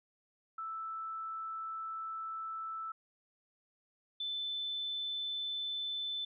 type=tone pair in turn; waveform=sine; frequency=1318.5 / 3520 Hz; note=E6 / A7; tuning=0 / 0 cents; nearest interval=octave + perfect fourth; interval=1700 cents; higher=second; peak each=-38 / -35 dBFS; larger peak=second; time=0.58-2.92 / 4.2-6.25 s; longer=first; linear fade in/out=5 ms; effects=none